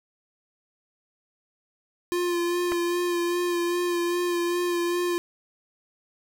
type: tone with vibrato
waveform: square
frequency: 349.2 Hz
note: F4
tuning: in tune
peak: -24 dBFS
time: 2.12-5.18 s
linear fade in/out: 0 ms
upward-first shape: sine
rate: 2.5 Hz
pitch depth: 23 cents each way
type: clicks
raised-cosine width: 0.5 ms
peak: -17 dBFS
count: 2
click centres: 2.719 / 2.722 s
effects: none